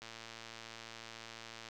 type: click train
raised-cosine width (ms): 0.2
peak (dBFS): -30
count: 191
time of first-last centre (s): 0.02-1.687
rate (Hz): 114
effects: none

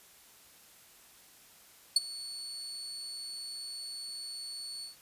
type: tone with ADSR envelope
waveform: 35% pulse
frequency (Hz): 4435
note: C#8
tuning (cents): 0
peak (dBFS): -17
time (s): 1.96-4.96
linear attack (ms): 4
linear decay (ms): 23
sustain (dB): -21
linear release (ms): 130
effects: white hiss -58 dBFS RMS until 5.01 s + resampled to 32000 Hz

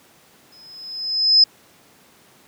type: tone with exponential growth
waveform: sine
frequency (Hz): 5100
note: D#8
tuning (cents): +42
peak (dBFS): -7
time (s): 0.52-1.44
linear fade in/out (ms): 5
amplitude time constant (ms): 200
effects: pink hiss -52 dBFS RMS until 2.47 s + high-pass 150 Hz 12 dB/octave

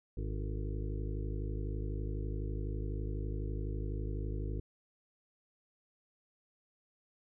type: harmonic tone with a mistuned harmonic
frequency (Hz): 52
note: G#1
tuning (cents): +3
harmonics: 1 / 2 / 3 / 5 / 6 / 7 / 8 / 9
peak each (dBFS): -36 / -40 / -47 / -49 / -48 / -48 / -52 / -52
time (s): 0.17-4.6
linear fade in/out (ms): 5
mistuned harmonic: 8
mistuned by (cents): +62
effects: none

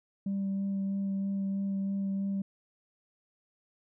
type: tone with vibrato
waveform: sine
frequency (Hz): 196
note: G3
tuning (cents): 0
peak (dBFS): -27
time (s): 0.26-2.42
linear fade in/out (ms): 5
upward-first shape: sine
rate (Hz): 3.1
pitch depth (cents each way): 11
effects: tanh soft clip ceiling -27 dBFS

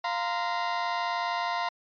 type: chord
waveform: 35% pulse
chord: F suspended fourth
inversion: none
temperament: equal with one note detuned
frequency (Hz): 698.5 / 932.3 / 1031.5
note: F5 / Bb5 / C6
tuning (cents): 0 / 0 / -25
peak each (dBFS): -30 / -31 / -30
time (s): 0.04-1.69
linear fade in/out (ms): 5
effects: resampled to 11025 Hz

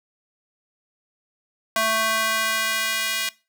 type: tone with high-pass filter sweep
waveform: square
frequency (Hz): 221.4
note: A3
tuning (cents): +11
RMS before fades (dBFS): -23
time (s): 1.76-3.29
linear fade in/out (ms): 2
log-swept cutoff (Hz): 880 to 2400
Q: 1.1
effects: noise-tail reverb RT60 0.3 s tail -21 dB re dry

